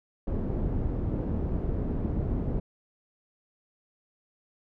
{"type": "low-pass noise", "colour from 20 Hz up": "pink", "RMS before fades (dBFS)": -29, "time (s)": [0.27, 2.6], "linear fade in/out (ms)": 5, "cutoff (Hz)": 360, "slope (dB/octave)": 12, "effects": []}